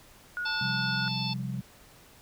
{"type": "tone", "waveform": "sine", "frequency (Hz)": 1450, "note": "F#6", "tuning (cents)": -35, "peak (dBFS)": -30, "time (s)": [0.37, 1.08], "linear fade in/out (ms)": 0}
{"type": "harmonic tone", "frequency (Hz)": 880, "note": "A5", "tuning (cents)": 0, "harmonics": [1, 3, 4, 5, 6], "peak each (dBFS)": [-38, -39, -37, -35, -40], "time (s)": [0.45, 1.34], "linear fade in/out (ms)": 10}
{"type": "chord", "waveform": "sine", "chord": "C suspended fourth", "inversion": "none", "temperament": "equal", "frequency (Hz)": [130.81, 174.61, 196], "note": ["C3", "F3", "G3"], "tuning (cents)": [0, 0, 0], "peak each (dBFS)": [-33, -38, -36], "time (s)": [0.61, 1.61], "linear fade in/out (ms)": 5}
{"effects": ["pink hiss -55 dBFS RMS until 2.21 s"]}